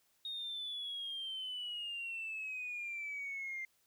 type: exponential sweep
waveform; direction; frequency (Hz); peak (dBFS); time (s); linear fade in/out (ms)
sine; down; 3729 to 2093; -38; 0.25-3.65; 2
effects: tanh soft clip ceiling -35 dBFS + white hiss -74 dBFS RMS until 3.86 s